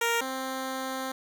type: tone pair in turn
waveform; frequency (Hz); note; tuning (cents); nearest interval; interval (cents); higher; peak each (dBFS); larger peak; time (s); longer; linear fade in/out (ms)
10% pulse; 466.2 / 262.9; A#4 / C4; 0 / +8; minor seventh; 992; first; -16 / -23; first; 0.01-0.21 / 0.21-1.12; second; 5
effects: none